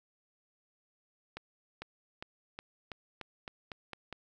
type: accelerating click train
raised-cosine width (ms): 0.3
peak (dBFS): -25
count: 10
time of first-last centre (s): 1.37-4.127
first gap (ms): 450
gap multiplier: 0.9
effects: none